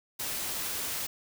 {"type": "noise", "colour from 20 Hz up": "white", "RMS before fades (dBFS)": -34, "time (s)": [0.19, 1.07], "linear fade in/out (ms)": 10, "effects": []}